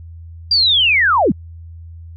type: linear sweep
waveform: sine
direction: down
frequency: 4811 to 134.1 Hz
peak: -10 dBFS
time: 0.51-1.32 s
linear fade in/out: 5 ms
effects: added 83 Hz sine -32 dBFS peak until 2.16 s